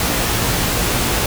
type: noise with comb filter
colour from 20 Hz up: pink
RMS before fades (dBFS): -18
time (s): 0-1.26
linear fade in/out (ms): 2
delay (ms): 17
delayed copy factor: +0.5
effects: none